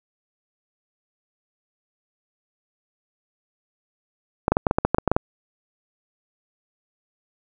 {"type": "clicks", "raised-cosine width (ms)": 1, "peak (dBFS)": -3, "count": 12, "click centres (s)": [4.481, 4.52, 4.569, 4.668, 4.711, 4.785, 4.85, 4.946, 4.984, 5.077, 5.116, 5.165], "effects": []}